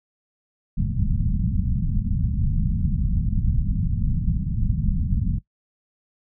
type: low-pass noise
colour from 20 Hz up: pink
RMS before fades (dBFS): -22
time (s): 0.77-5.39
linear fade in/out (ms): 10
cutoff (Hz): 210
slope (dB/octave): 48
effects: noise-tail reverb RT60 0.1 s tail -17 dB re dry